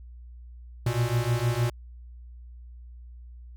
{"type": "beating tone pair", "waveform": "square", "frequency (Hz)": [116.54, 123.04], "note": ["A#2", "B2"], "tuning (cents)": [0, -6], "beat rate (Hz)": 6.5, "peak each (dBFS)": -27, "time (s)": [0.86, 1.7], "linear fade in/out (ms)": 5, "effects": ["added 60 Hz sine -42 dBFS peak until 3.56 s"]}